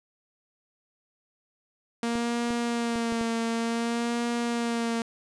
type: tone with vibrato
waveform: sawtooth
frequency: 233.1 Hz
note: A#3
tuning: in tune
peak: -22 dBFS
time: 2.03-5.02 s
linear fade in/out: 2 ms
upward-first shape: sine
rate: 0.55 Hz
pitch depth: 30 cents each way
type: clicks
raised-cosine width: 2 ms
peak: -24 dBFS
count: 5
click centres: 2.155 / 2.506 / 2.958 / 3.123 / 3.212 s
effects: resampled to 22050 Hz

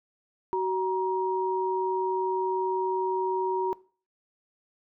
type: tone pair together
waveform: sine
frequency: 376 / 945.3 Hz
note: F#4 / A#5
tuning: +28 / +24 cents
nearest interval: octave + major third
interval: 1596 cents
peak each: -27 / -27 dBFS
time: 0.53-3.73 s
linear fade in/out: 0 ms
effects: noise-tail reverb RT60 0.4 s tail -21 dB re dry

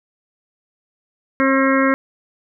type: harmonic tone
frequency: 268.8 Hz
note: C4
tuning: 47 cents sharp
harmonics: 1 / 2 / 4 / 5 / 6 / 7 / 8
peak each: -16 / -19 / -22 / -23 / -24 / -24 / -25 dBFS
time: 1.4-1.94 s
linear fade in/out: 0 ms
effects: none

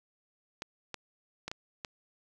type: clicks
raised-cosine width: 0.2 ms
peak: -20 dBFS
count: 5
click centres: 0.621 / 0.943 / 1.48 / 1.515 / 1.848 s
effects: none

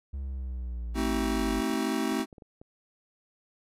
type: exponential sweep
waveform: triangle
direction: down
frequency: 69.3 to 49 Hz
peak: -30 dBFS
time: 0.13-1.61 s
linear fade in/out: 10 ms
type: chord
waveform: square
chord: A diminished seventh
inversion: none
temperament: just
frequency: 220 / 264 / 316.8 / 380.2 Hz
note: A3 / C4 / Eb4 / Gb4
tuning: 0 / +16 / +31 / +47 cents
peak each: -33 / -32 / -33 / -35 dBFS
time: 0.94-2.26 s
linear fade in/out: 50 ms
type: clicks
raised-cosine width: 2 ms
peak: -35 dBFS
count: 10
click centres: 1.48 / 1.625 / 1.702 / 1.742 / 2.122 / 2.198 / 2.328 / 2.382 / 2.422 / 2.615 s
effects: resampled to 32000 Hz

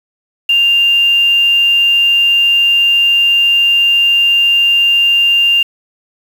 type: tone with quantisation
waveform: sine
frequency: 2794 Hz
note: F7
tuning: in tune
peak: -7 dBFS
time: 0.49-5.63 s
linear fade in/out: 5 ms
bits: 5
effects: none

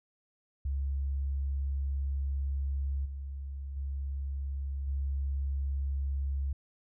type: tone with level steps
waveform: sine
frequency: 68.8 Hz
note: C#2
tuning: 12 cents flat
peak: -29 / -36 / -32 / -29 dBFS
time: 0.65-6.53 s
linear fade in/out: 5 ms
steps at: 3.05 / 3.76 / 4.87 s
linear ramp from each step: 10 ms
effects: none

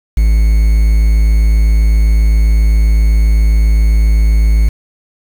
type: tone with quantisation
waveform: triangle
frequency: 53.8 Hz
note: A1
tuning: 38 cents flat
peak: -4 dBFS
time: 0.17-4.69 s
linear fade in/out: 5 ms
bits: 5
effects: none

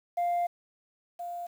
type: tone pair in turn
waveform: sine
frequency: 698.5 / 698.5 Hz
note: F5 / F5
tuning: 0 / 0 cents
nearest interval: unison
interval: 0 cents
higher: neither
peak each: -23 / -34 dBFS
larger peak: first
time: 0.17-0.47 / 1.19-1.47 s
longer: first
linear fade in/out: 10 ms
effects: tanh soft clip ceiling -24 dBFS + 9-bit

